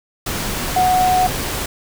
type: tone in noise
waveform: sine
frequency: 736 Hz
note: F#5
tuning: 9 cents flat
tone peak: -12 dBFS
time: 0.76-1.27 s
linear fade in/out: 5 ms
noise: pink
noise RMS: -23 dBFS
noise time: 0.26-1.66 s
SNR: +8 dB
effects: none